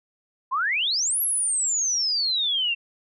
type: exponential two-way sweep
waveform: sine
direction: up then down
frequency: 987.8 to 11610 to 2690 Hz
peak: -21 dBFS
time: 0.51-2.75 s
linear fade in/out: 20 ms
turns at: 1.21 s
effects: none